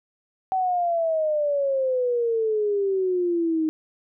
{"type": "exponential sweep", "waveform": "sine", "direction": "down", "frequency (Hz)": [763, 311.1], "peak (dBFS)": -20, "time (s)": [0.52, 3.69], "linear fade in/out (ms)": 0, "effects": []}